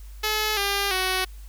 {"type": "tone with pitch steps", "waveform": "5% pulse", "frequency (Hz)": [428.8, 400.1, 373.3], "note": ["A4", "G4", "F#4"], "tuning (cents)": [-45, 35, 15], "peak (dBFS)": -11, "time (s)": [0.23, 1.25], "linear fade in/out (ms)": 10, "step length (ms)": 340, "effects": ["added 50 Hz sine -38 dBFS peak until 1.48 s", "white hiss -55 dBFS RMS until 1.48 s"]}